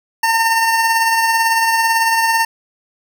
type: tone with tremolo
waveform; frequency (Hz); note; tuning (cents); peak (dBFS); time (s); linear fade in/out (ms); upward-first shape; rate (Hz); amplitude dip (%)
25% pulse; 908; A#5; -46; -7; 0.23-2.45; 5; triangle; 18; 40
effects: none